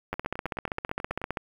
two click trains, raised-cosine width 0.5 ms, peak -14 / -21 dBFS, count 20 / 11, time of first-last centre 0.13-1.372 / 0.14-1.216 s, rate 15.3 / 9.29 Hz, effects 8-bit

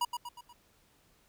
square tone with echo, 965 Hz, B5, 40 cents flat, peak -28 dBFS, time 0.01-0.05 s, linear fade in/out 5 ms, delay 120 ms, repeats 4, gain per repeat -6 dB, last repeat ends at 0.53 s, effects pink hiss -67 dBFS RMS until 1.28 s

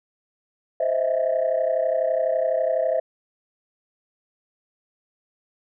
sine tone cluster, 521 / 630 / 662 Hz, C5 / D#5 / E5, -7 / +21 / +7 cents, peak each -23 dBFS, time 0.8-3 s, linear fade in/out 5 ms, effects tanh soft clip ceiling -13 dBFS

